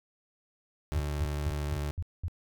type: tone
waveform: 30% pulse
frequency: 73.42 Hz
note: D2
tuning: in tune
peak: -28 dBFS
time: 0.92-1.91 s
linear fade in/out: 0 ms
type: tone bursts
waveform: sine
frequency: 86.1 Hz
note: F2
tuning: 24 cents flat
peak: -29 dBFS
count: 6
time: 0.95-2.282 s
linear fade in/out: 0 ms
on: 47 ms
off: 210 ms
effects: none